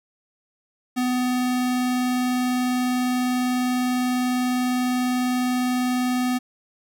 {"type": "tone with vibrato", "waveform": "square", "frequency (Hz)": 250.3, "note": "B3", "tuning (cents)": 23, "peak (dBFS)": -21, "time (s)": [0.96, 6.39], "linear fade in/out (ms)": 20, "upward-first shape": "square", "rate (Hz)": 20, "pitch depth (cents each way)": 10, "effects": ["10-bit"]}